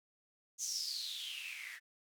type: noise with band-pass filter sweep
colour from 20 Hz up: blue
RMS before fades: -42 dBFS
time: 0.58-1.8 s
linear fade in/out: 50 ms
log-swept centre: 6500 to 1800 Hz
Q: 9.7
effects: none